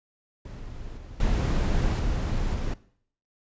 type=noise with level steps; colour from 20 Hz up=brown; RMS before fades=-39 / -42 / -23 / -26 / -28 dBFS; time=0.45-2.74 s; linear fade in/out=5 ms; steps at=0.97 / 1.2 / 1.99 / 2.54 s; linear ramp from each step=2 ms; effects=noise-tail reverb RT60 0.6 s tail -19 dB re dry + resampled to 16000 Hz